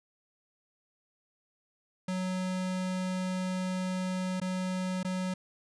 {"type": "tone with dropouts", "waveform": "square", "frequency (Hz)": 185, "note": "F#3", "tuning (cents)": 0, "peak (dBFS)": -31, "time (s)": [2.08, 5.34], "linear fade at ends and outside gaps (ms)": 5, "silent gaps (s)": [[4.401, 4.415], [5.031, 5.047]], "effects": ["resampled to 22050 Hz"]}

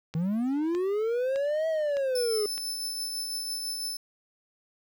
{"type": "click train", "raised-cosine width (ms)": 0.2, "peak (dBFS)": -23, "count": 5, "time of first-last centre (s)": [0.14, 2.579], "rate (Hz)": 1.64}
{"type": "linear two-way sweep", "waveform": "triangle", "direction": "up then down", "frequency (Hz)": [154, 650, 408.9], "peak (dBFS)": -23, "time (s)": [0.15, 2.46], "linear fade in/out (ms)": 2, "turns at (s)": 1.68}
{"type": "tone with tremolo", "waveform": "sawtooth", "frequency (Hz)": 5270, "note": "E8", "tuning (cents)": -1, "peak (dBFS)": -27, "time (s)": [2.15, 3.97], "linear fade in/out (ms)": 5, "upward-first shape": "triangle", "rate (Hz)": 6, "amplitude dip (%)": 35}
{"effects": ["10-bit"]}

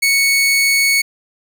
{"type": "tone", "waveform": "sawtooth", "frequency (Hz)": 2217, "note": "C#7", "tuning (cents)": 0, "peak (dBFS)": -8, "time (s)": [0.02, 1.02], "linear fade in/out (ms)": 10, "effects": []}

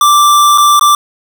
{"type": "tone with dropouts", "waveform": "square", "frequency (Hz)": 1174.7, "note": "D6", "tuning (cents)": 0, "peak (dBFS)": -5, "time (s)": [0.01, 0.95], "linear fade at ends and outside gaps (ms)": 2, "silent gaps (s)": [[0.577, 0.581], [0.795, 0.81]], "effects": []}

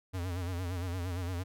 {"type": "tone with vibrato", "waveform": "square", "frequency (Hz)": 89.5, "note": "F2", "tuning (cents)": 43, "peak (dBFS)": -34, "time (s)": [0.13, 1.44], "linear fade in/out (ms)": 20, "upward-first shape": "sine", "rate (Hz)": 8.7, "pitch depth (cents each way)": 87, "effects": []}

